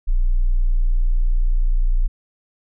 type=tone; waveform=sine; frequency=29.79 Hz; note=A#0; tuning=38 cents sharp; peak=-13 dBFS; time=0.07-2.08 s; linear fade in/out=20 ms; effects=none